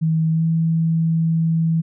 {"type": "tone with pitch glide", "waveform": "sine", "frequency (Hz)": [160.4, 163.3], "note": ["E3", "E3"], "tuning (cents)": [-47, -16], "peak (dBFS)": -15, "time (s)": [0.01, 1.82], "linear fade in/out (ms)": 20, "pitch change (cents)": 31, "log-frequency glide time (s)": [0.31, 0.44], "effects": []}